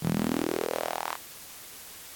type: tone with high-pass filter sweep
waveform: sawtooth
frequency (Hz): 40.66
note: E1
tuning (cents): -23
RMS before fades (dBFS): -30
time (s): 0.01-1.18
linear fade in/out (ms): 50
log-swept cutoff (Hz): 150 to 1100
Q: 3.8
effects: white hiss -45 dBFS RMS until 2.15 s + AAC 64 kbps

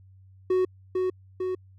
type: tone with echo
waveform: triangle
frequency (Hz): 370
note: F#4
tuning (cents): 0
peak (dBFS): -18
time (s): 0.5-0.65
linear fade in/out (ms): 5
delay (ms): 450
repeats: 2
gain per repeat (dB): -3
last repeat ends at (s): 1.55
effects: added 95 Hz sine -50 dBFS peak until 1.78 s

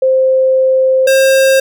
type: tone pair in turn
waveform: sine / square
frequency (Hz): 523.3 / 533.7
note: C5 / C5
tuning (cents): 0 / +34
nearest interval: unison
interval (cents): 34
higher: second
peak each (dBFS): -7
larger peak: neither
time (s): 0.02-1.07 / 1.07-1.6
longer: first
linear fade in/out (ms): 5
effects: none

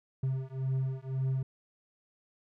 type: beating tone pair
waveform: triangle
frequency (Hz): 131.3 / 133.2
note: C3 / C3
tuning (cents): +6 / +31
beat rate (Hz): 1.9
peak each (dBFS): -31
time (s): 0.23-1.43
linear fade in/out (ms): 5
effects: none

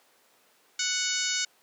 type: harmonic tone with a mistuned harmonic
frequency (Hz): 740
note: F#5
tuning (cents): 0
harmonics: 2 / 3 / 4 / 5 / 6 / 7 / 8 / 9 / 10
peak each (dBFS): -35 / -35 / -35 / -35 / -35 / -35 / -35 / -35 / -35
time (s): 0.79-1.45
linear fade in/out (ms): 5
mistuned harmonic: 10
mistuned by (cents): -48
effects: pink hiss -62 dBFS RMS until 1.62 s + high-pass 400 Hz 12 dB/octave

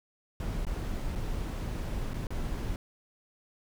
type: noise with dropouts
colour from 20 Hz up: brown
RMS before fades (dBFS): -33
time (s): 0.4-2.76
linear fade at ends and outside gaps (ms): 1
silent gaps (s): 0.651-0.667 / 1.153-1.157 / 2.135-2.141 / 2.269-2.305
effects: none

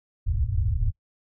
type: low-pass noise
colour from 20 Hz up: white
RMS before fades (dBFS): -24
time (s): 0.26-0.92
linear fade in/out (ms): 20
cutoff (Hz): 110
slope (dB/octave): 48
effects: noise-tail reverb RT60 0.1 s tail -23 dB re dry

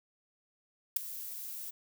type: noise with ADSR envelope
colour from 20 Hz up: violet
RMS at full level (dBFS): -24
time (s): 0.96-1.71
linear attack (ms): 8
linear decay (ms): 5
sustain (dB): -18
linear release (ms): 14
effects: none

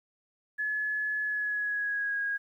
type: tone with pitch glide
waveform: sine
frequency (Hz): 1707 to 1640.3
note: G#6 to G#6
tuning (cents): +47 to -22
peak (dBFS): -28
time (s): 0.58-2.38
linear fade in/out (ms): 20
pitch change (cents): -69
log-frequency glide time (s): 1.22-2.22
effects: 11-bit

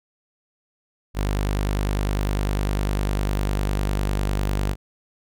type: tone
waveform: sawtooth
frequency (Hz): 49.95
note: G1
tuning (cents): +33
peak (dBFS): -17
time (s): 1.14-4.76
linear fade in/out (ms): 50
effects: none

